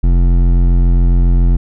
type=tone with hard clipping; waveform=sine; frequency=43.65 Hz; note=F1; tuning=in tune; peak=-9 dBFS; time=0.03-1.57 s; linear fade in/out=10 ms; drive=12 dB; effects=none

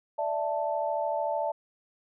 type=chord; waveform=sine; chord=D suspended second; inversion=none; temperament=just; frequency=587.3 / 660.7 / 881 Hz; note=D5 / E5 / A5; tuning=0 / +4 / +2 cents; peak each=-31 dBFS; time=0.18-1.52 s; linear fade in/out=10 ms; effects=none

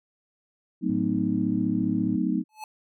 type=chord; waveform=sine; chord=F# diminished seventh; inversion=none; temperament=equal with one note detuned; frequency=185 / 220 / 254.9 / 311.1 Hz; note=F#3 / A3 / C4 / Eb4; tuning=0 / 0 / -45 / 0 cents; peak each=-28 dBFS; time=0.81-2.44 s; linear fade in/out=50 ms
type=tone with pitch glide; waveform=triangle; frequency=110 to 111.21 Hz; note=A2 to A2; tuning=0 to +19 cents; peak=-32 dBFS; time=0.89-2.16 s; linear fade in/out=5 ms; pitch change=+19 cents; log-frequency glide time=1.22-1.64 s
type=tone with exponential growth; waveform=square; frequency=862 Hz; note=A5; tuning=36 cents flat; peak=-32 dBFS; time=2.49-2.64 s; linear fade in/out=2 ms; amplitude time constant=31 ms
effects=none

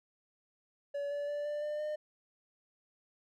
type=tone with pitch steps; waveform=triangle; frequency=570 / 577 / 584 / 591.1 / 598.3 / 605.6 Hz; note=C#5 / D5 / D5 / D5 / D5 / D#5; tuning=+48 / -31 / -10 / +11 / +32 / -47 cents; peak=-32 dBFS; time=0.94-1.96 s; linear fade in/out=10 ms; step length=170 ms; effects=none

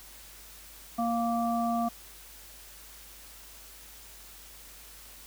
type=harmonic tone; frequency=233.1 Hz; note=A#3; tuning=in tune; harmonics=1 / 3 / 5; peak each=-29 / -29 / -35 dBFS; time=0.98-1.89 s; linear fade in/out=10 ms; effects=added 50 Hz sine -55 dBFS peak until 5.26 s + white hiss -50 dBFS RMS until 5.26 s

